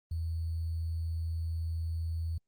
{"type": "tone with sample-and-hold", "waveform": "sine", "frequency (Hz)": 82.1, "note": "E2", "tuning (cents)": -6, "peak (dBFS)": -31, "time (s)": [0.11, 2.38], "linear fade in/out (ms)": 5, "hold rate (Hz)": 4410, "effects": ["Opus 32 kbps"]}